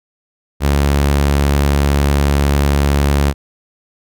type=tone; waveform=sawtooth; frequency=71 Hz; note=C#2; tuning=42 cents sharp; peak=-7 dBFS; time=0.6-3.34 s; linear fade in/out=50 ms; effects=none